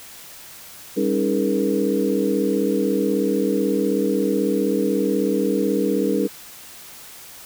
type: tone cluster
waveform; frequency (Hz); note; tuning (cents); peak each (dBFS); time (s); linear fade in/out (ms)
sine; 198.9 / 276 / 314.5 / 420.8 / 476.9; G3 / C#4 / D#4 / G#4 / A#4; +25 / -7 / +19 / +23 / +39; -24; 0.96-6.28; 20
effects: white hiss -41 dBFS RMS until 7.45 s